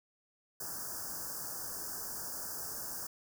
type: band-stop noise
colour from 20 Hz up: white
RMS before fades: -41 dBFS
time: 0.6-3.07 s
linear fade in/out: 5 ms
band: 1700 to 4800 Hz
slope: 96 dB/octave
effects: none